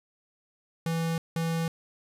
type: tone pair in turn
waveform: square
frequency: 164.81 / 164.81 Hz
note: E3 / E3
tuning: 0 / 0 cents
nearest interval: unison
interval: 0 cents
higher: neither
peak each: -27 dBFS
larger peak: neither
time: 0.86-1.18 / 1.36-1.68 s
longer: neither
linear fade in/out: 2 ms
effects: resampled to 32000 Hz + 10-bit